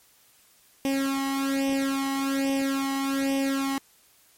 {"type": "tone with flanger", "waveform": "sawtooth", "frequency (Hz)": 272.5, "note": "C#4", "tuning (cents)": -29, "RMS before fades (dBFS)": -26, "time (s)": [0.85, 3.78], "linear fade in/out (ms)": 0, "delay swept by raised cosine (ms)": [0.35, 1], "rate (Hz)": 1.2, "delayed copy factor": 0.85, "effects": ["white hiss -59 dBFS RMS until 4.37 s", "MP3 64 kbps"]}